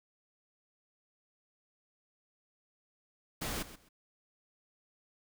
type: noise with echo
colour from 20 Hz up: pink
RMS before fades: -37 dBFS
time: 3.41-3.63 s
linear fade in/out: 10 ms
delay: 130 ms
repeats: 2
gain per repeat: -14 dB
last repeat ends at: 3.89 s
effects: none